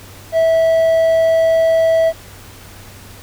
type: tone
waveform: triangle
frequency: 653 Hz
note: E5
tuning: 17 cents flat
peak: -8 dBFS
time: 0.32-2.13 s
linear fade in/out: 50 ms
effects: added 97 Hz sine -40 dBFS peak until 3.22 s + pink hiss -39 dBFS RMS until 3.22 s